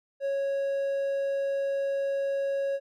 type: tone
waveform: triangle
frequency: 552 Hz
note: C#5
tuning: 7 cents flat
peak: -24 dBFS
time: 0.2-2.8 s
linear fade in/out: 50 ms
effects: none